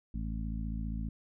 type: harmonic tone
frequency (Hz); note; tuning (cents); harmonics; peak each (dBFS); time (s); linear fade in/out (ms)
55; A1; 0; 1 / 2 / 3 / 4 / 5; -35 / -43 / -42 / -41 / -48; 0.14-1.09; 5
effects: none